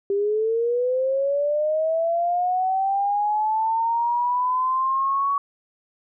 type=linear sweep; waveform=sine; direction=up; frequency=393.7 to 1129 Hz; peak=-19 dBFS; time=0.1-5.38 s; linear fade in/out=2 ms; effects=none